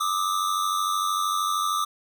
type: tone pair together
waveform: square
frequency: 1188.9 / 1282 Hz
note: D6 / E6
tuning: +21 / -49 cents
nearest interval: minor second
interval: 130 cents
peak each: -25 / -29 dBFS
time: 0-1.85 s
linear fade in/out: 10 ms
effects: none